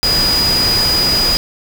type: tone in noise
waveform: sine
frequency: 4925 Hz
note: D#8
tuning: 19 cents flat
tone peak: -12 dBFS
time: 0.03-1.37 s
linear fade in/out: 0 ms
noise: pink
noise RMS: -19 dBFS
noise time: 0.03-1.37 s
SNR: +4 dB
effects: none